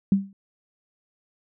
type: tone with exponential decay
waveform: sine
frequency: 196 Hz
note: G3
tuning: in tune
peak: -12 dBFS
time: 0.12-0.33 s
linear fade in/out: 2 ms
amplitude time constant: 45 ms
effects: none